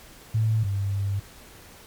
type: tone pair in turn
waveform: sine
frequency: 110.2 / 99.17 Hz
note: A2 / G2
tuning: +3 / +21 cents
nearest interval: major second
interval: 182 cents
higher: first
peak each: -19 / -23 dBFS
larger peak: first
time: 0.34-0.64 / 0.64-1.2 s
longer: second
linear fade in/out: 10 ms
effects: pink hiss -48 dBFS RMS until 1.86 s + MP3 96 kbps